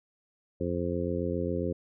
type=harmonic tone; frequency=87.31 Hz; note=F2; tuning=in tune; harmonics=1 / 2 / 3 / 4 / 5 / 6; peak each=-35 / -35 / -35 / -35 / -35 / -35 dBFS; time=0.6-1.73 s; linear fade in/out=10 ms; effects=none